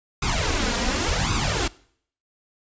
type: noise with flanger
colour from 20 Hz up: pink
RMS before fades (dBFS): -23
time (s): 0.22-1.68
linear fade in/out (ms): 5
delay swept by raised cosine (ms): 0.8 to 4.3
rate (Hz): 0.9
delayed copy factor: +0.85
effects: noise-tail reverb RT60 0.6 s tail -22 dB re dry + resampled to 16000 Hz